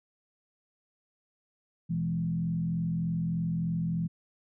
sine tone with frequency modulation, 167.2 Hz, E3, 25 cents sharp, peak -27 dBFS, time 1.89-4.08 s, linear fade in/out 20 ms, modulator 43.3 Hz, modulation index 0.72, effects none

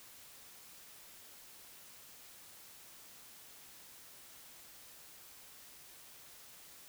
silence, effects white hiss -56 dBFS RMS until 6.88 s

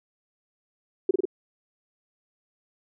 sine tone with echo, 375 Hz, F#4, 23 cents sharp, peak -15 dBFS, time 1.09-1.11 s, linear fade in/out 5 ms, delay 48 ms, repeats 3, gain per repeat -2 dB, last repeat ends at 1.254 s, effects none

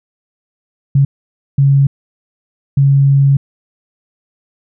sine tone bursts at uneven times, 138.59 Hz, C#3, in tune, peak -6 dBFS, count 3, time 0.95-1.05 / 1.58-1.87 / 2.77-3.37 s, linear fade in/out 5 ms, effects none

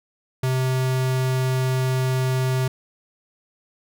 square tone, 129.7 Hz, C3, 15 cents flat, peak -20 dBFS, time 0.43-2.68 s, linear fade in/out 5 ms, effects none

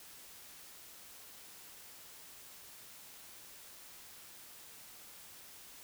silence, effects white hiss -54 dBFS RMS until 5.83 s

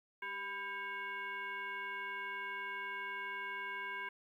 sine tone with frequency modulation, 1600 Hz, G6, 35 cents sharp, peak -39 dBFS, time 0.22-4.09 s, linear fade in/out 5 ms, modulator 604 Hz, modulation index 1.3, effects 12-bit

